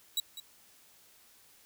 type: tone with echo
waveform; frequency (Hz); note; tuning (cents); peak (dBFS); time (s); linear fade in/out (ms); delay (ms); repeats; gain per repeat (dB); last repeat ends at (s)
sawtooth; 3893; B7; -26; -25; 0.17-0.2; 2; 200; 1; -13; 0.4
effects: white hiss -61 dBFS RMS until 1.65 s